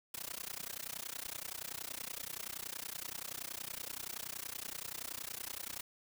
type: noise with amplitude modulation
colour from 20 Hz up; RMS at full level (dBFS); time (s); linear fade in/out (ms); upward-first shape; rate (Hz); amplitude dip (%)
white; -40; 0.14-5.81; 5; sine; 30.6; 100
effects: none